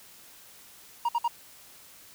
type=tone bursts; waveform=triangle; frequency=943 Hz; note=A#5; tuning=20 cents sharp; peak=-21 dBFS; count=3; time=1.05-1.28 s; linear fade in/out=5 ms; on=38 ms; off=58 ms; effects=white hiss -52 dBFS RMS until 2.14 s